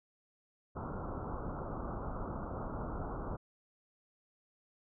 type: low-pass noise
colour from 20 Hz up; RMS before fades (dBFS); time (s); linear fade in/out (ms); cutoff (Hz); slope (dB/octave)
pink; -40; 0.75-3.37; 20; 1400; 96
effects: none